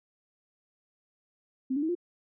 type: tone with pitch steps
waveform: sine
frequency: 261.6 / 288.6 / 318.4 / 351.2 Hz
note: C4 / D4 / D#4 / F4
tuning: 0 / -30 / +40 / +10 cents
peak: -26 dBFS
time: 1.7-1.952 s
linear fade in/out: 10 ms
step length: 63 ms
effects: none